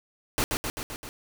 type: noise with echo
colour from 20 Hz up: pink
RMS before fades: -25 dBFS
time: 0.38-0.44 s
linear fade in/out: 0 ms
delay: 130 ms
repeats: 5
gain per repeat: -3 dB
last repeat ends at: 1.09 s
effects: none